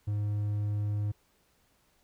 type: tone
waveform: triangle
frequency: 103.83 Hz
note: G#2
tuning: in tune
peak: -26 dBFS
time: 0.07-1.12 s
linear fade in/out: 10 ms
effects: pink hiss -69 dBFS RMS until 2.03 s